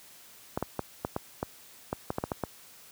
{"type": "clicks", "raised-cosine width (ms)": 1, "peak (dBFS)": -15, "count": 12, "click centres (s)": [0.575, 0.626, 0.793, 1.049, 1.164, 1.429, 1.929, 2.104, 2.184, 2.239, 2.318, 2.437], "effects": ["white hiss -53 dBFS RMS until 2.91 s", "high-pass 60 Hz 12 dB/octave"]}